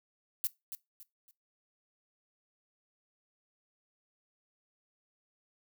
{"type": "noise with echo", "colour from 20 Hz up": "violet", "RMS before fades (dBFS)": -31, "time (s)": [0.44, 0.47], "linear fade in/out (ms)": 0, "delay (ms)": 280, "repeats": 3, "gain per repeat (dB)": -10, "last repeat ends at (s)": 1.31, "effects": ["noise-tail reverb RT60 0.2 s tail -20 dB re dry"]}